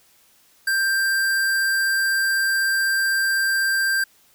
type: tone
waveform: square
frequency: 1579 Hz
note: G6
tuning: 12 cents sharp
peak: -19 dBFS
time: 0.67-4.04 s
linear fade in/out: 5 ms
effects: white hiss -57 dBFS RMS until 4.34 s